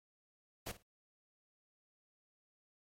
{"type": "noise with echo", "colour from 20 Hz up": "pink", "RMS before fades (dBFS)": -42, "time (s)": [0.66, 0.72], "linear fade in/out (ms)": 10, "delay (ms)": 54, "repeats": 2, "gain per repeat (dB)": -15, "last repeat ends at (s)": 0.828, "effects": ["MP3 64 kbps"]}